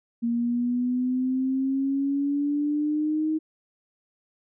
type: exponential sweep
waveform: sine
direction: up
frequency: 233.1 to 315 Hz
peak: -22 dBFS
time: 0.22-3.39 s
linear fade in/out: 20 ms
effects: none